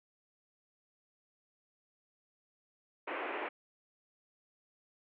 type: band-pass noise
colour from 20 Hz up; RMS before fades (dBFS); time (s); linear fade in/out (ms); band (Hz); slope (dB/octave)
pink; -39; 3.07-3.49; 10; 310 to 2700; 48
effects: none